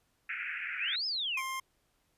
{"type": "band-pass noise", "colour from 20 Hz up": "white", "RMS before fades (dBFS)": -38, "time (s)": [0.29, 0.96], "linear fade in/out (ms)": 5, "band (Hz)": [1400, 2600], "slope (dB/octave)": 96}
{"type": "exponential two-way sweep", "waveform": "sine", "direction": "up then down", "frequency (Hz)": [2148, 5274, 2148], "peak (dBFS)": -31, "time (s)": [0.77, 1.43], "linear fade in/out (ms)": 50, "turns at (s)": 1.06}
{"type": "tone", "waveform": "25% pulse", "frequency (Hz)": 1057, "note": "C6", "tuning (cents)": 17, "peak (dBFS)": -31, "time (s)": [1.37, 1.6], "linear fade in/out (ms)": 5}
{"effects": ["pink hiss -74 dBFS RMS until 2.17 s", "resampled to 32000 Hz"]}